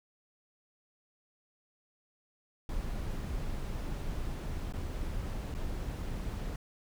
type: noise with dropouts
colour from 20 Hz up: brown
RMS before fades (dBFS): -36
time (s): 2.69-6.56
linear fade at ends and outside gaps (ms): 2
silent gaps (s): 4.725-4.736 / 5.542-5.548
effects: none